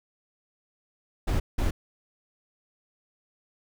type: noise bursts at uneven times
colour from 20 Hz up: brown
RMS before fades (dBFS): -24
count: 2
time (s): 1.27-1.4 / 1.58-1.71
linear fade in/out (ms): 10
effects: none